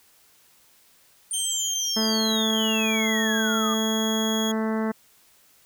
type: exponential sweep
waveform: sine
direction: down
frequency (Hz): 9150 to 1182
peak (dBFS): -26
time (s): 1.31-3.74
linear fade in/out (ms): 2
type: tone with pitch glide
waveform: 30% pulse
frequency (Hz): 3152 to 3324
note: G7 to G#7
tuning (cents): +9 to +1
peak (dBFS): -25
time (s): 1.33-4.52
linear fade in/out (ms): 10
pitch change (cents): +92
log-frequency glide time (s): 1.67-2.62
type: harmonic tone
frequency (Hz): 220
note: A3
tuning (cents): 0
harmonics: 1 / 2 / 3 / 4 / 5 / 6 / 7 / 8 / 9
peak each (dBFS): -24 / -30 / -34 / -36 / -38 / -40 / -41 / -42 / -43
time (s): 1.96-4.92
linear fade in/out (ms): 10
effects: white hiss -58 dBFS RMS until 5.65 s